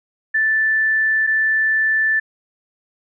sine tone pair in turn, 1760 / 1760 Hz, A6 / A6, 0 / 0 cents, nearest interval unison, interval 0 cents, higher neither, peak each -14 dBFS, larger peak neither, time 0.34-1.27 / 1.27-2.2 s, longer neither, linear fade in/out 10 ms, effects none

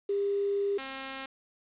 sine / 5% pulse tone pair in turn, 401.3 / 267.8 Hz, G4 / C4, +41 / +40 cents, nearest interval perfect fifth, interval 701 cents, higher first, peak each -26 dBFS, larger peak neither, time 0.09-0.78 / 0.78-1.26 s, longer first, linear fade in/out 5 ms, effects resampled to 8000 Hz + 9-bit

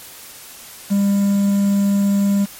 triangle tone with quantisation, 200 Hz, G3, 35 cents sharp, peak -11 dBFS, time 0.9-2.46 s, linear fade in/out 20 ms, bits 6, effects white hiss -38 dBFS RMS until 2.59 s + MP3 64 kbps

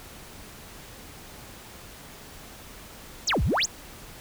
sine exponential two-way sweep, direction down then up, 8372 to 49 to 8372 Hz, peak -20 dBFS, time 3.27-3.66 s, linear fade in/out 10 ms, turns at 3.43 s, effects tanh soft clip ceiling -17 dBFS + pink hiss -45 dBFS RMS until 4.2 s

